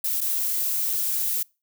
violet noise with dropouts, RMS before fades -25 dBFS, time 0.04-1.43 s, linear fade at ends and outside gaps 5 ms, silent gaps 0.207-0.213 s, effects noise-tail reverb RT60 0.3 s tail -26 dB re dry

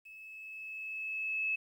sine tone with level ramp, 2597 Hz, E7, 26 cents flat, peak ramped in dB -49 to -29 dBFS, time 0.05-1.56 s, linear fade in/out 10 ms, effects 11-bit

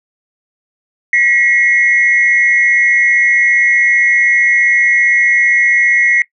sine tone pair together, 1921.7 / 2157 Hz, B6 / C#7, -48 / -48 cents, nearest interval major second, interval 200 cents, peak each -10 dBFS, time 1.13-6.22 s, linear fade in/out 2 ms, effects noise-tail reverb RT60 0.1 s tail -20 dB re dry + tanh soft clip ceiling -1 dBFS

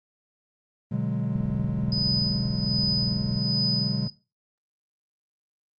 triangle chord, G# half-diminished seventh, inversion first, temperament equal with one note detuned, 122.48 / 146.83 / 185 / 207.7 Hz, B2 / D3 / F#3 / G#3, -14 / 0 / 0 / 0 cents, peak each -28 dBFS, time 0.91-4.08 s, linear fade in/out 10 ms
click train, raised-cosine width 5 ms, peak -22 dBFS, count 43, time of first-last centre 1.36-3.36 s, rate 21 Hz
sine tone with tremolo, 4990 Hz, D#8, 4 cents sharp, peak -23 dBFS, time 1.92-4.1 s, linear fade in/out 2 ms, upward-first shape sine, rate 1.3 Hz, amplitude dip 75%
effects noise-tail reverb RT60 0.3 s tail -19 dB re dry + Opus 32 kbps

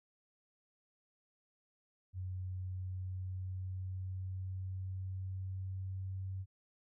sine tone with pitch glide, 92.5 to 94.99 Hz, F#2 to F#2, 0 to +46 cents, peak -38 dBFS, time 2.13-6.46 s, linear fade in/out 50 ms, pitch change +46 cents, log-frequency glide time 2.56-6.28 s, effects none

